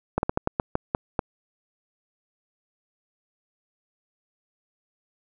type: slowing click train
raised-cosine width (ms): 1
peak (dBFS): -8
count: 9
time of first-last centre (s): 0.18-1.192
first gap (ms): 51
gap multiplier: 1.25
effects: none